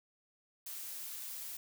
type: noise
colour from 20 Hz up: blue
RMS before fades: -44 dBFS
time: 0.66-1.57 s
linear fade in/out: 5 ms
effects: none